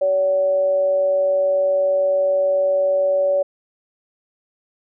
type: tone with amplitude modulation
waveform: sine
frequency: 568 Hz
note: C#5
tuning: 42 cents sharp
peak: -13 dBFS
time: 0.01-3.43 s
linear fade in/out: 10 ms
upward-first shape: sine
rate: 189 Hz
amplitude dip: 35%
effects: none